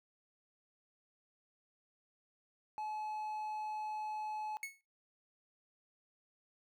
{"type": "tone", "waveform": "triangle", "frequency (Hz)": 856, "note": "A5", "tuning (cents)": -48, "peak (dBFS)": -36, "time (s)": [2.78, 4.57], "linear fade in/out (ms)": 0}
{"type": "tone with exponential decay", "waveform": "45% pulse", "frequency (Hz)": 2200, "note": "C#7", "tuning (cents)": -14, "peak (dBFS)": -36, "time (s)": [4.63, 4.81], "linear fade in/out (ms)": 1, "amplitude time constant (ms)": 39}
{"effects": ["noise-tail reverb RT60 0.3 s tail -23 dB re dry"]}